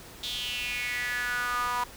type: tone with high-pass filter sweep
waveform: sawtooth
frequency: 244.9 Hz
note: B3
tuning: 14 cents flat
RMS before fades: -31 dBFS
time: 0.23-1.84 s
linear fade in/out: 5 ms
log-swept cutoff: 3600 to 1000 Hz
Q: 6.4
effects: added 50 Hz sine -53 dBFS peak until 1.96 s + pink hiss -47 dBFS RMS until 1.96 s